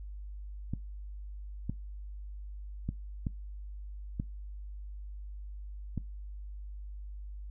clicks, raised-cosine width 5 ms, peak -20 dBFS, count 6, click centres 0.736 / 1.696 / 2.89 / 3.268 / 4.199 / 5.977 s, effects noise-tail reverb RT60 0.2 s tail -22 dB re dry + added 50 Hz sine -40 dBFS peak until 7.5 s

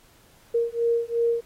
sine beating tone pair, 465.5 / 468.3 Hz, A#4 / A#4, -2 / +8 cents, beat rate 2.8 Hz, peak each -24 / -24 dBFS, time 0.54-1.41 s, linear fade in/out 10 ms, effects pink hiss -57 dBFS RMS until 1.45 s + AAC 48 kbps

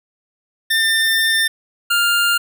25% pulse tone pair in turn, 1798 / 1401.5 Hz, A6 / F6, +37 / +6 cents, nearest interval major third, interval 431 cents, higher first, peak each -10 dBFS, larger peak neither, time 0.7-1.48 / 1.9-2.38 s, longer first, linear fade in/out 10 ms, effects none

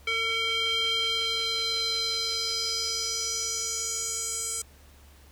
square tone with band-pass filter sweep, 452.7 Hz, A4, 49 cents sharp, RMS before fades -29 dBFS, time 0.07-4.62 s, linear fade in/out 5 ms, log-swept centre 2600 to 8000 Hz, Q 4.5, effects added 71 Hz sine -52 dBFS peak until 5.31 s + pink hiss -57 dBFS RMS until 5.31 s

